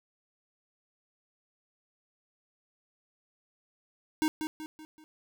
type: tone with echo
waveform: square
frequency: 311.1 Hz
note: D#4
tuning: in tune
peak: -25 dBFS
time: 4.22-4.28 s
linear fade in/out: 0 ms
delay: 190 ms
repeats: 4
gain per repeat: -7 dB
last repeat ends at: 5.04 s
effects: none